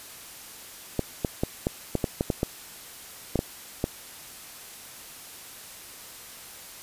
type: clicks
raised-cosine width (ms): 2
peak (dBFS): -10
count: 12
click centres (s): 0.993 / 1.248 / 1.435 / 1.669 / 1.953 / 2.042 / 2.209 / 2.302 / 2.431 / 3.357 / 3.391 / 3.841
effects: white hiss -44 dBFS RMS until 6.82 s + resampled to 32000 Hz